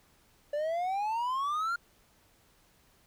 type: exponential sweep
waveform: triangle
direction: up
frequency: 576 to 1421 Hz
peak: -27 dBFS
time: 0.53-1.76 s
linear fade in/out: 5 ms
effects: pink hiss -65 dBFS RMS until 3.06 s